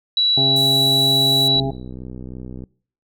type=tone; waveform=sine; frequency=3924 Hz; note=B7; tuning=12 cents flat; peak=-14 dBFS; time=0.17-1.6 s; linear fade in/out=2 ms
type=harmonic tone; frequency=135 Hz; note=C#3; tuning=45 cents flat; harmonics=1 / 2 / 3 / 5 / 6; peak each=-22 / -25 / -27 / -29 / -30 dBFS; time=0.37-1.71 s; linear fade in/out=5 ms
type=band-pass noise; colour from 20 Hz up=white; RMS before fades=-32 dBFS; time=0.56-1.48 s; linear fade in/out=2 ms; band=7900 to 14000 Hz; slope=24 dB/octave
type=click train; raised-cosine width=3 ms; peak=-21 dBFS; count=69; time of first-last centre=1.56-2.638 s; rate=63.1 Hz
effects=noise-tail reverb RT60 0.5 s tail -24 dB re dry